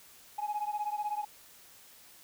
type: beating tone pair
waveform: sine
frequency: 830.6 / 846.6 Hz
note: G#5 / G#5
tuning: 0 / +33 cents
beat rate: 16 Hz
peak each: -33 / -34 dBFS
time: 0.38-1.25 s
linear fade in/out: 10 ms
effects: tanh soft clip ceiling -27 dBFS + white hiss -56 dBFS RMS until 2.23 s